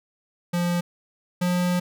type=tone pair in turn; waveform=square; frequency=174.61 / 178.38 Hz; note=F3 / F3; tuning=0 / +37 cents; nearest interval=unison; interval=37 cents; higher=second; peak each=-22 / -21 dBFS; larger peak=second; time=0.53-0.81 / 1.41-1.8 s; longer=second; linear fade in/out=10 ms; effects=none